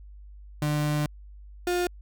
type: tone pair in turn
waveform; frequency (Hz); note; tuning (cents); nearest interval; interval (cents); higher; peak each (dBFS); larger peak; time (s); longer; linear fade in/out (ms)
35% pulse; 149.2 / 354.9; D3 / F4; +28 / +28; octave + minor third; 1500; second; -22; neither; 0.62-1.06 / 1.67-1.87; first; 2
effects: added 50 Hz sine -43 dBFS peak until 2.01 s